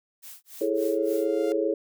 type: noise with tremolo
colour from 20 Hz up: blue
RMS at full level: -42 dBFS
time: 0.22-1.32 s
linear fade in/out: 20 ms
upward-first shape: sine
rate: 3.5 Hz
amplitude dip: 100%
type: chord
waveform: sine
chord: A major seventh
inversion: second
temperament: just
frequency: 330 / 412.5 / 440 / 550 Hz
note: E4 / G#4 / A4 / C#5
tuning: +2 / -12 / 0 / -14 cents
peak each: -28 dBFS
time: 0.61-1.74 s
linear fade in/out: 5 ms
type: tone with exponential growth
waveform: sawtooth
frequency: 698.5 Hz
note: F5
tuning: in tune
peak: -33 dBFS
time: 0.64-1.52 s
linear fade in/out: 0 ms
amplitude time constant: 190 ms
effects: none